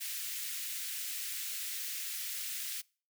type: high-pass noise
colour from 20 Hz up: white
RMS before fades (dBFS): -39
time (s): 0-2.82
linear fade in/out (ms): 20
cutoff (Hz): 1800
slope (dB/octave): 24
effects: noise-tail reverb RT60 0.4 s tail -25 dB re dry